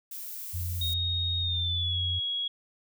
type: noise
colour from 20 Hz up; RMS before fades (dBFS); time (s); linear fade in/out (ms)
violet; -39; 0.11-0.94; 5
type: tone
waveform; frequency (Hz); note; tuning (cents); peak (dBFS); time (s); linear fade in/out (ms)
sine; 87.7; F2; +8; -30; 0.53-2.2; 20
type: tone with pitch glide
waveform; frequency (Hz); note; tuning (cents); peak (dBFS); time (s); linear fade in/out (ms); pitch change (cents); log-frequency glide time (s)
sine; 3729 to 3322; A#7 to G#7; 0 to 0; -28; 0.81-2.48; 5; -200; 1.4-2
effects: none